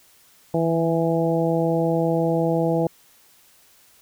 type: harmonic tone with a mistuned harmonic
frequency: 165.5 Hz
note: E3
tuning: 7 cents sharp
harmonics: 1 / 2 / 3 / 4 / 5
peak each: -23 / -24 / -23 / -26 / -30 dBFS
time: 0.54-2.87 s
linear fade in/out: 2 ms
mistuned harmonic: 1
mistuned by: -21 cents
effects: white hiss -55 dBFS RMS until 4.01 s